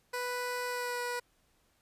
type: tone with pitch glide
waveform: 15% pulse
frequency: 493.9 to 487.4 Hz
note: B4 to B4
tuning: 0 to -23 cents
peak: -27 dBFS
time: 0.13-1.2 s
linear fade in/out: 10 ms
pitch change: -23 cents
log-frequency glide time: 0.67-1.01 s
effects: pink hiss -71 dBFS RMS until 1.81 s + resampled to 32000 Hz